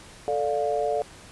sine chord, D minor, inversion second, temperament just, 440.5 / 587.3 / 704.8 Hz, A4 / D5 / F5, +2 / 0 / +16 cents, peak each -27 dBFS, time 0.28-1.02 s, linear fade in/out 0 ms, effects pink hiss -47 dBFS RMS until 1.31 s + resampled to 24000 Hz

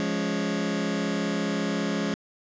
sawtooth chord, Db major, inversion first, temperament just, 173.24 / 207.9 / 277.2 Hz, F3 / Ab3 / Db4, -14 / +2 / 0 cents, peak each -27 / -24 / -26 dBFS, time 0-2.14 s, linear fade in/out 0 ms, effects resampled to 16000 Hz + 10-bit

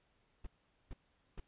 brown noise bursts, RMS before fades -43 dBFS, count 3, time 0.44-1.401 s, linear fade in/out 5 ms, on 27 ms, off 440 ms, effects pink hiss -75 dBFS RMS until 1.47 s + resampled to 8000 Hz

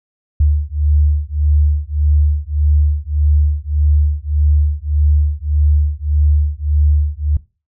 sine beating tone pair, 73.42 / 75.12 Hz, D2 / D2, 0 / +40 cents, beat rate 1.7 Hz, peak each -14 dBFS, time 0.4-7.37 s, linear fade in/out 5 ms, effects noise-tail reverb RT60 0.3 s tail -19 dB re dry

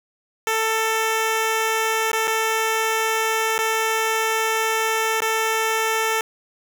10% pulse tone with dropouts, 443.9 Hz, A4, 15 cents sharp, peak -11 dBFS, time 0.47-6.21 s, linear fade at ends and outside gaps 1 ms, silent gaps 2.117-2.131 / 2.273-2.278 / 3.58-3.588 / 5.205-5.219 s, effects none

